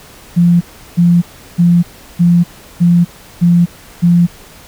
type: tone bursts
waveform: sine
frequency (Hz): 173.1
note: F3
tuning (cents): -15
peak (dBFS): -5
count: 7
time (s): 0.36-4.27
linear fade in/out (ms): 20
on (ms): 250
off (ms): 360
effects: pink hiss -38 dBFS RMS until 4.67 s